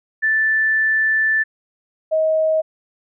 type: tone pair in turn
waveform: sine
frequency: 1760 / 632.4 Hz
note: A6 / D#5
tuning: 0 / +28 cents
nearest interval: octave + tritone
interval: 1772 cents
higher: first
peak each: -14 dBFS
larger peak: neither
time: 0.22-1.44 / 2.11-2.62 s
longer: first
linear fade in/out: 20 ms
effects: none